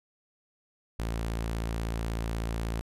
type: tone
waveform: sawtooth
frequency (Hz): 56.3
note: A1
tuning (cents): +40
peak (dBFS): -26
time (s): 0.99-2.81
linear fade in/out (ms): 0
effects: resampled to 32000 Hz